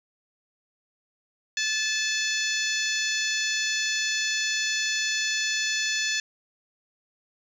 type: harmonic tone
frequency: 869 Hz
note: A5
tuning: 22 cents flat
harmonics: 2 / 3 / 4 / 5 / 6 / 7 / 8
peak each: -29 / -31 / -32 / -33 / -34 / -34 / -35 dBFS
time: 1.57-6.2 s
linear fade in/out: 2 ms
effects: 9-bit